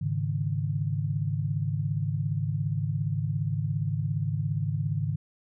sine chord, Ab suspended fourth, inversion none, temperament just, 103.83 / 138.43 / 155.74 Hz, Ab2 / Db3 / Eb3, 0 / -2 / +2 cents, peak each -30 dBFS, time 0.01-5.16 s, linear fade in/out 10 ms, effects none

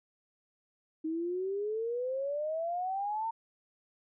sine exponential sweep, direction up, 312.3 to 919 Hz, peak -31 dBFS, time 1.04-3.31 s, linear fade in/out 10 ms, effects none

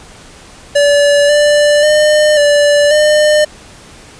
square tone with pitch steps, 576 / 589 / 605 / 583 / 604 Hz, D5 / D5 / D#5 / D5 / D5, -34 / +5 / -49 / -13 / +48 cents, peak -7 dBFS, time 0.75-3.45 s, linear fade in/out 10 ms, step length 540 ms, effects pink hiss -37 dBFS RMS until 4.19 s + resampled to 22050 Hz

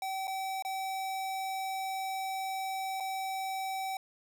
square tone with dropouts, 767 Hz, G5, 38 cents flat, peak -34 dBFS, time 0.02-3.97 s, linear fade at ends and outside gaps 2 ms, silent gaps 0.272-0.278 / 0.624-0.649 / 3.001-3.005 s, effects none

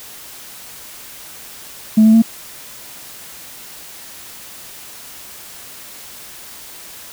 sine tone with pitch steps, 217.6 / 220 / 225.7 Hz, A3 / A3 / A3, -19 / 0 / +44 cents, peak -4 dBFS, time 1.97-2.222 s, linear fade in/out 10 ms, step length 84 ms, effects tanh soft clip ceiling -3 dBFS + white hiss -36 dBFS RMS until 7.12 s

